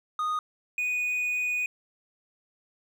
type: tone pair in turn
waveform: triangle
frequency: 1238 / 2476 Hz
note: D#6 / D#7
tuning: -9 / -9 cents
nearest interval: octave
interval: 1200 cents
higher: second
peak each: -24 dBFS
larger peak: neither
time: 0.19-0.39 / 0.78-1.66 s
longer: second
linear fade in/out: 2 ms
effects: none